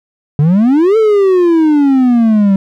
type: exponential two-way sweep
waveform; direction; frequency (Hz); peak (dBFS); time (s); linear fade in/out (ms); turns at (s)
triangle; up then down; 140.2 to 450.4 to 191.4; -4; 0.39-2.56; 2; 0.97
effects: none